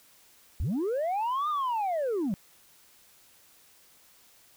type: linear two-way sweep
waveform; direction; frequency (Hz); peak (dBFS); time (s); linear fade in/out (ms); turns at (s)
sine; up then down; 51.1 to 1238 to 172.1; -24; 0.6-2.34; 0; 1.49
effects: tanh soft clip ceiling -25 dBFS + white hiss -59 dBFS RMS until 4.56 s